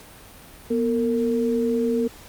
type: tone pair together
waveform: sine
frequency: 242.2 / 457.2 Hz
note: B3 / A#4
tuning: -34 / -34 cents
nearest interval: major seventh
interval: 1100 cents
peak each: -22 dBFS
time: 0.7-2.08 s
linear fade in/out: 10 ms
effects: pink hiss -45 dBFS RMS until 2.28 s + Opus 48 kbps